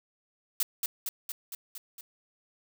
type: noise with echo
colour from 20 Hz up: blue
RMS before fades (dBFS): -27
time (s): 0.6-0.63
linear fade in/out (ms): 2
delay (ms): 230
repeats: 6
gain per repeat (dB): -3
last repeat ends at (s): 2.01
effects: none